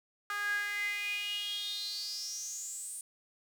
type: tone with high-pass filter sweep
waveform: sawtooth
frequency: 410 Hz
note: G#4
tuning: 22 cents flat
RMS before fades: -37 dBFS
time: 0.3-3.01 s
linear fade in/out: 2 ms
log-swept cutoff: 1400 to 9100 Hz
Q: 9.3
effects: none